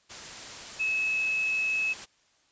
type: tone in noise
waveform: sine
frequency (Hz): 2584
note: E7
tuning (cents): -35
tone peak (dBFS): -25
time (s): 0.79-1.94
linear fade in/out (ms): 20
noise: white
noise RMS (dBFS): -41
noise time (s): 0.09-2.06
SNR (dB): +13
effects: white hiss -66 dBFS RMS until 2.51 s + resampled to 16000 Hz